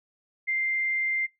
sine tone, 2094 Hz, C7, 1 cent sharp, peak -24 dBFS, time 0.47-1.27 s, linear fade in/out 20 ms, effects noise-tail reverb RT60 0.2 s tail -22 dB re dry

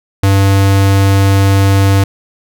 square tone, 98 Hz, G2, in tune, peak -7 dBFS, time 0.23-2.04 s, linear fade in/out 5 ms, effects none

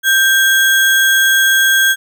sine tone with sample-and-hold, 1577 Hz, G6, 10 cents sharp, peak -8 dBFS, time 0.03-1.96 s, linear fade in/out 50 ms, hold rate 4900 Hz, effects none

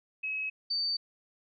sine tone pair in turn, 2562 / 4586 Hz, E7 / D8, -50 / -42 cents, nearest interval minor seventh, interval 1008 cents, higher second, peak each -31 / -28 dBFS, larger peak second, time 0.23-0.5 / 0.7-0.97 s, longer neither, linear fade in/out 10 ms, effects none

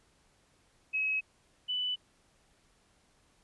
sine tone pair in turn, 2560 / 2987 Hz, D#7 / F#7, +49 / +16 cents, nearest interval minor third, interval 267 cents, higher second, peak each -28 / -30 dBFS, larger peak first, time 0.93-1.21 / 1.68-1.96 s, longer neither, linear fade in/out 20 ms, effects pink hiss -68 dBFS RMS until 3.43 s + resampled to 24000 Hz

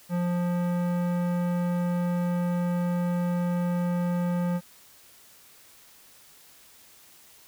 sine tone with tanh clipping, 175.8 Hz, F3, 12 cents sharp, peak -26 dBFS, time 0.09-4.61 s, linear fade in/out 50 ms, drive 17 dB, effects white hiss -54 dBFS RMS until 7.47 s

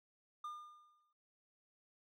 triangle tone with exponential decay, 1208 Hz, D6, 48 cents sharp, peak -39 dBFS, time 0.44-1.13 s, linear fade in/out 5 ms, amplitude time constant 150 ms, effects none

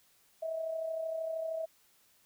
sine tone with amplitude modulation, 647 Hz, E5, 32 cents flat, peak -31 dBFS, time 0.42-1.66 s, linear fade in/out 10 ms, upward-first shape sine, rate 33 Hz, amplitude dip 50%, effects white hiss -67 dBFS RMS until 2.25 s

